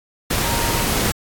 sine tone in noise, 932.3 Hz, A#5, in tune, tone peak -27 dBFS, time 0.44-0.85 s, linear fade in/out 10 ms, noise pink, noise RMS -20 dBFS, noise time 0.3-1.12 s, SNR -10 dB, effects AAC 64 kbps

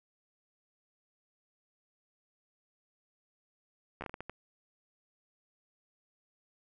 slowing click train, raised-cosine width 0.5 ms, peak -25 dBFS, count 8, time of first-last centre 4.01-4.296 s, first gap 12 ms, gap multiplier 1.4, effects none

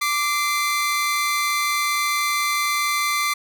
sawtooth tone pair together, 1174.7 / 2066 Hz, D6 / C7, 0 / -22 cents, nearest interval minor seventh, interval 978 cents, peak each -18 / -20 dBFS, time 0.01-3.34 s, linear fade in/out 10 ms, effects none

